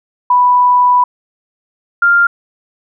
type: tone pair in turn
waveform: sine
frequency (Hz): 987.8 / 1397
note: B5 / F6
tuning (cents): 0 / 0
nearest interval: tritone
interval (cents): 600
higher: second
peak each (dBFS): -6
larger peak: neither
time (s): 0.3-1.04 / 2.02-2.27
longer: first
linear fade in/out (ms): 5
effects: none